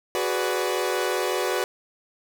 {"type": "chord", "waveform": "sawtooth", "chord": "G# half-diminished seventh", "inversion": "third", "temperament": "equal with one note detuned", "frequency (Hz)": [370, 415.3, 493.9, 579.2], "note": ["F#4", "G#4", "B4", "D5"], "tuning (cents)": [0, 0, 0, -24], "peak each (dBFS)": [-23, -27, -24, -27], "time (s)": [0.15, 1.64], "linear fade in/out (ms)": 0, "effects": []}